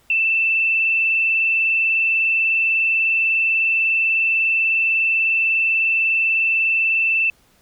sine tone with vibrato, 2658 Hz, E7, 14 cents sharp, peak -15 dBFS, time 0.1-7.3 s, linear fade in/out 2 ms, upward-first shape square, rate 20 Hz, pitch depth 20 cents each way, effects pink hiss -57 dBFS RMS until 7.61 s

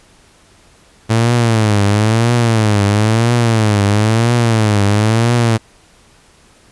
sawtooth tone with vibrato, 110.1 Hz, A2, 2 cents sharp, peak -6 dBFS, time 1.09-5.58 s, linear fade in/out 20 ms, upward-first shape triangle, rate 1 Hz, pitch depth 170 cents each way, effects pink hiss -48 dBFS RMS until 6.71 s + resampled to 24000 Hz

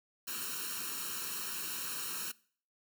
white noise with comb filter, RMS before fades -39 dBFS, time 0.27-2.32 s, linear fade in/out 10 ms, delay 0.72 ms, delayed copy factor +0.9, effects noise-tail reverb RT60 0.5 s tail -22 dB re dry + high-pass 200 Hz 12 dB/octave

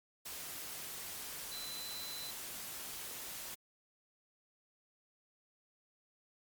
sine tone in noise, 4026 Hz, B7, 33 cents sharp, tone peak -45 dBFS, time 1.51-2.31 s, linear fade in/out 10 ms, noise white, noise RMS -45 dBFS, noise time 0.25-3.55 s, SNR -3 dB, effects Opus 48 kbps

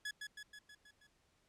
sawtooth tone with echo, 1692 Hz, G#6, 32 cents sharp, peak -36 dBFS, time 0.05-0.11 s, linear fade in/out 5 ms, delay 160 ms, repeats 6, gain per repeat -4 dB, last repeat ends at 1.07 s, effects pink hiss -75 dBFS RMS until 1.48 s + low-pass 9000 Hz 12 dB/octave

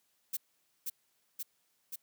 violet noise with echo, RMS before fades -34 dBFS, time 0.33-0.37 s, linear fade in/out 10 ms, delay 530 ms, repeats 3, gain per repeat -2 dB, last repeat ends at 1.96 s, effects white hiss -75 dBFS RMS until 2.02 s + high-pass 100 Hz 12 dB/octave

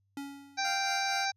square tone with exponential decay, 280 Hz, C#4, 18 cents sharp, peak -36 dBFS, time 0.17-0.91 s, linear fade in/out 2 ms, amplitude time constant 160 ms
harmonic tone, 784 Hz, G5, in tune, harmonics 1 / 2 / 3 / 5 / 6 / 7 / 8, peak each -32 / -35 / -37 / -39 / -40 / -40 / -41 dBFS, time 0.57-1.32 s, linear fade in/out 20 ms
20% pulse tone with tremolo, 697 Hz, F5, 4 cents flat, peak -32 dBFS, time 0.64-1.26 s, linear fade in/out 10 ms, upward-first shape sine, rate 4.3 Hz, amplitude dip 60%
effects added 98 Hz sine -70 dBFS peak until 1.36 s + resampled to 32000 Hz

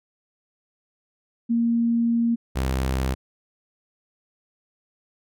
sine / sawtooth tone pair in turn, 233.1 / 65.45 Hz, A#3 / C2, 0 / +1 cents, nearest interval octave + minor seventh, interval 2199 cents, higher first, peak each -18 dBFS, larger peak neither, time 1.49-2.36 / 2.55-3.15 s, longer first, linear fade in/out 20 ms, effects none

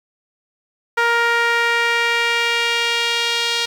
sawtooth tone with band-pass filter sweep, 468.7 Hz, A#4, 9 cents sharp, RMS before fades -18 dBFS, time 0.97-3.66 s, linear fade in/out 10 ms, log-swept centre 1500 to 3700 Hz, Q 1.7, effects 7-bit

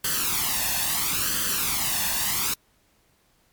white noise with flanger, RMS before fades -25 dBFS, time 0.04-2.54 s, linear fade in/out 5 ms, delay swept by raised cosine 0.64 to 1.14 ms, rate 0.74 Hz, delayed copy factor +0.7, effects pink hiss -64 dBFS RMS until 3.52 s + MP3 96 kbps

